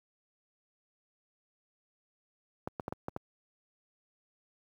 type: clicks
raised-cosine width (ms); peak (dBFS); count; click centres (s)
1; -21; 6; 2.675 / 2.798 / 2.881 / 2.925 / 3.084 / 3.164
effects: high-pass 80 Hz 12 dB/octave + 10-bit